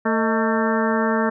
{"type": "harmonic tone with a mistuned harmonic", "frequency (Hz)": 224.3, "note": "A3", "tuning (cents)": 34, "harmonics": [1, 2, 3, 4, 5, 6, 7, 8], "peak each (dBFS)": [-21, -24, -26, -27, -28, -29, -29, -30], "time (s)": [0.05, 1.3], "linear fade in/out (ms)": 10, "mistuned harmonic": 3, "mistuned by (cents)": -110, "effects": []}